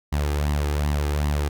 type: tone with flanger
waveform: sawtooth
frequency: 73.42 Hz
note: D2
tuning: in tune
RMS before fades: -23 dBFS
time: 0.12-1.49 s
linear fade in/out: 10 ms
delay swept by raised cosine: 1 to 2.5 ms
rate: 2.6 Hz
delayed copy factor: +0.55
effects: none